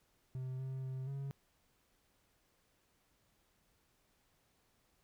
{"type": "tone with pitch steps", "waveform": "triangle", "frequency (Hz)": [129.4, 132, 131, 137.9], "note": ["C3", "C3", "C3", "C#3"], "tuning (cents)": [-19, 16, 2, -9], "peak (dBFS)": -37, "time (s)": [0.35, 1.31], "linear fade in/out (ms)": 0, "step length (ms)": 240, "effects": ["pink hiss -75 dBFS RMS until 5.03 s"]}